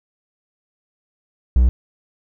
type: tone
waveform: triangle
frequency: 61.7 Hz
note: B1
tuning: 1 cent flat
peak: -8 dBFS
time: 1.56-1.69 s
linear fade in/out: 0 ms
effects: none